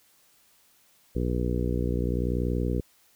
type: harmonic tone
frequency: 60.7 Hz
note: B1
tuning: 29 cents flat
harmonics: 1 / 2 / 3 / 4 / 5 / 6 / 7 / 8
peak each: -28 / -31 / -33 / -34 / -35 / -36 / -36 / -37 dBFS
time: 1.15-2.81 s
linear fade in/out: 10 ms
effects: white hiss -62 dBFS RMS until 3.15 s